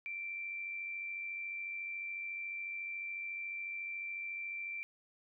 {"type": "tone with amplitude modulation", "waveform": "sine", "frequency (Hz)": 2349, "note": "D7", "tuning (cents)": 0, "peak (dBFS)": -37, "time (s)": [0.06, 4.83], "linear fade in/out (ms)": 0, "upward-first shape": "sine", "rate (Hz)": 94, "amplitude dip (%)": 35, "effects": []}